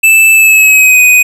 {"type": "tone with pitch glide", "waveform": "square", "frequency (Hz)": [2637, 2496], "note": ["E7", "D#7"], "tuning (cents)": [0, 5], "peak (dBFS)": -3, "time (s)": [0.03, 1.23], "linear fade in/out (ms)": 10, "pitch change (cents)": -95, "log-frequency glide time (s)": [0.33, 1.01], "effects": []}